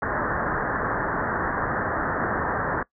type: low-pass noise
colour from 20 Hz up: white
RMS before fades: -26 dBFS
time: 0.02-2.83 s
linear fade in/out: 5 ms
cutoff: 1800 Hz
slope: 96 dB/octave
effects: noise-tail reverb RT60 0.1 s tail -21 dB re dry